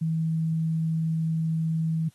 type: tone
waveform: sine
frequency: 161.3 Hz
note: E3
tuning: 37 cents flat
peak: -23 dBFS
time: 0.01-2.09 s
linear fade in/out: 10 ms
effects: white hiss -63 dBFS RMS until 2.14 s + AAC 32 kbps